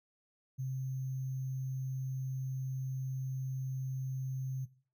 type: tone with sample-and-hold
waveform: sine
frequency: 131.3 Hz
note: C3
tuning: 6 cents sharp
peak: -34 dBFS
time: 0.58-4.66 s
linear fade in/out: 20 ms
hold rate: 6300 Hz
effects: noise-tail reverb RT60 0.4 s tail -17 dB re dry